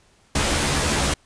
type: noise with comb filter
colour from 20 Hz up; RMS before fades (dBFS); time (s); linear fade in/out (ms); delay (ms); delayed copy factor
pink; -21; 0.35-1.14; 5; 14; +1
effects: pink hiss -58 dBFS RMS until 1.25 s + resampled to 22050 Hz